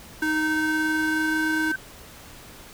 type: tone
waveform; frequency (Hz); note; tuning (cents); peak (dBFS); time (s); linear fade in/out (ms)
sine; 1543; G6; -28; -24; 0.22-1.76; 5
type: tone with pitch glide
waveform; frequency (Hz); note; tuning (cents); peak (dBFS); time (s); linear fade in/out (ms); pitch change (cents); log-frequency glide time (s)
square; 311.1 to 314.4; D#4 to D#4; 0 to +18; -25; 0.22-1.72; 5; +18; 0.33-1.47
effects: pink hiss -45 dBFS RMS until 2.73 s